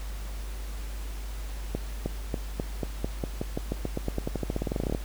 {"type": "accelerating click train", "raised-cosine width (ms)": 2, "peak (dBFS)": -15, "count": 29, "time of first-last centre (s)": [1.75, 4.949], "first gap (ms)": 310, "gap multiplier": 0.91, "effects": ["added 50 Hz sine -33 dBFS peak until 5.04 s", "pink hiss -46 dBFS RMS until 5.04 s"]}